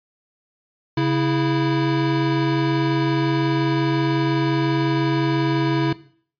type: tone pair together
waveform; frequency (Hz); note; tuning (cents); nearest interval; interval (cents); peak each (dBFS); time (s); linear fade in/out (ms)
square; 137.8 / 327.7; C#3 / E4; -10 / -10; octave + minor third; 1500; -21; 0.97-5.93; 5
effects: noise-tail reverb RT60 0.5 s tail -17 dB re dry + resampled to 11025 Hz